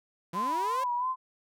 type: tone with vibrato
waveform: sine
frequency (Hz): 998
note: B5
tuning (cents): +18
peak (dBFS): -27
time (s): 0.33-1.16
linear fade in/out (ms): 50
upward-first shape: sine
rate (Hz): 2.9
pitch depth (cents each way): 64
type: linear sweep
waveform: sawtooth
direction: up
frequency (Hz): 162 to 554.4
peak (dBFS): -32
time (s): 0.33-0.84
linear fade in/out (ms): 5
effects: none